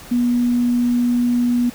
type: tone with quantisation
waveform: sine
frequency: 242.5 Hz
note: B3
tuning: 31 cents flat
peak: -14 dBFS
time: 0.11-1.7 s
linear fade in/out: 10 ms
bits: 7
effects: pink hiss -39 dBFS RMS until 1.74 s